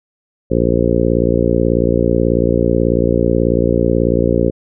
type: harmonic tone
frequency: 58.27 Hz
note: A#1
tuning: in tune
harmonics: 1 / 2 / 3 / 4 / 5 / 6 / 7 / 8 / 9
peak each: -20 / -20 / -20 / -20 / -20 / -20 / -20 / -20 / -20 dBFS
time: 0.5-4.51 s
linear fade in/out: 20 ms
effects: none